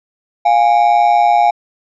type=ring-modulated tone; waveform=triangle; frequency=763 Hz; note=G5; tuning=47 cents flat; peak=-3 dBFS; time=0.45-1.51 s; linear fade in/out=10 ms; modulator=60.3 Hz; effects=resampled to 16000 Hz